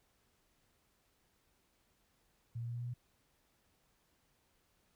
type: tone with pitch steps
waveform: sine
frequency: 116.54 / 117.69 / 118.85 / 120.02 / 121.21 / 122.4 Hz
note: A#2 / A#2 / A#2 / B2 / B2 / B2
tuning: 0 / +17 / +34 / -49 / -32 / -15 cents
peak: -38 dBFS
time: 2.55-2.94 s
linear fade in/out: 10 ms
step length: 65 ms
effects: pink hiss -75 dBFS RMS until 4.95 s